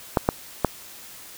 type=clicks; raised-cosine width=1 ms; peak=-3 dBFS; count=3; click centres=0.172 / 0.289 / 0.647 s; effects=white hiss -43 dBFS RMS until 1.37 s